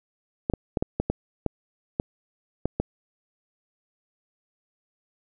clicks, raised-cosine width 2 ms, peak -10 dBFS, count 10, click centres 0.499 / 0.537 / 0.772 / 0.825 / 1 / 1.1 / 1.463 / 1.999 / 2.656 / 2.8 s, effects none

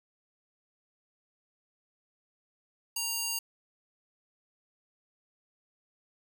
square tone with high-pass filter, 932.3 Hz, A#5, in tune, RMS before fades -33 dBFS, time 2.96-3.39 s, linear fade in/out 5 ms, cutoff 4500 Hz, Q 0.69, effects none

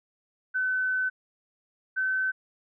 sine tone pair in turn, 1515 / 1528.2 Hz, F#6 / G6, +40 / -44 cents, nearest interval unison, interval 16 cents, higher second, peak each -24 dBFS, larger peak neither, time 0.54-1.1 / 1.96-2.32 s, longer first, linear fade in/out 20 ms, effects none

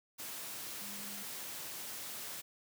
sine tone in noise, 203.3 Hz, G#3, 37 cents flat, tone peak -51 dBFS, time 0.8-1.24 s, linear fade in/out 20 ms, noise white, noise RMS -44 dBFS, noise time 0.18-2.42 s, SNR -10 dB, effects high-pass 100 Hz 12 dB/octave

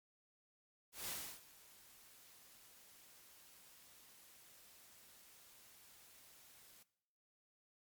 white noise with ADSR envelope, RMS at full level -43 dBFS, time 0.92-6.83 s, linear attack 160 ms, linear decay 320 ms, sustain -20 dB, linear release 4 ms, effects noise-tail reverb RT60 0.8 s tail -19 dB re dry + MP3 96 kbps

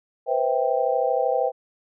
sine chord, C major seventh, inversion third, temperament just, 490.5 / 523.3 / 654.1 / 784.9 Hz, B4 / C5 / E5 / G5, -12 / 0 / -14 / +2 cents, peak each -25 / -24 / -26 / -25 dBFS, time 0.26-1.52 s, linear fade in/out 50 ms, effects none

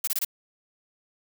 blue noise bursts, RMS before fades -26 dBFS, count 4, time 0.04-0.248 s, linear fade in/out 5 ms, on 34 ms, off 24 ms, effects none

